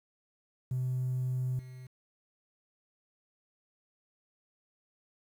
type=tone with level steps; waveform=triangle; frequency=127.7 Hz; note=C3; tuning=42 cents flat; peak=-26 / -42 dBFS; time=0.71-1.87 s; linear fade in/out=5 ms; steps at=1.59 s; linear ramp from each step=2 ms; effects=tanh soft clip ceiling -26 dBFS + 10-bit